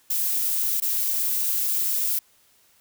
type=noise with dropouts; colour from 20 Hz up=violet; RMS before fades=-24 dBFS; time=0.1-2.19 s; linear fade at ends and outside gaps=5 ms; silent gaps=0.802-0.821 s; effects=white hiss -60 dBFS RMS until 2.8 s